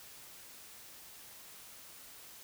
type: silence
effects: white hiss -53 dBFS RMS until 2.43 s